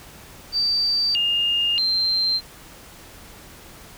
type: tone with pitch steps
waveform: sine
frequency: 4646 / 2827 / 4142 Hz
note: D8 / F7 / C8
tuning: -20 / +20 / -18 cents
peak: -18 dBFS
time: 0.52-2.41 s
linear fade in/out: 50 ms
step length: 630 ms
effects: pink hiss -44 dBFS RMS until 3.97 s